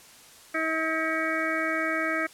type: harmonic tone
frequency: 320 Hz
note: D#4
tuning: 49 cents sharp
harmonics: 1 / 2 / 4 / 5 / 6 / 7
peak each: -32 / -32 / -32 / -32 / -32 / -32 dBFS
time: 0.54-2.27 s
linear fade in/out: 10 ms
effects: white hiss -51 dBFS RMS until 2.33 s + low-pass 11000 Hz 12 dB/octave